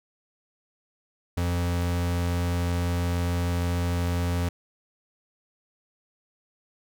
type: tone pair together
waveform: square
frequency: 87.31 / 173.51 Hz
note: F2 / F3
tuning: 0 / -11 cents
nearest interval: octave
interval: 1189 cents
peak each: -25 / -33 dBFS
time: 1.37-4.49 s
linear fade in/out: 5 ms
effects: none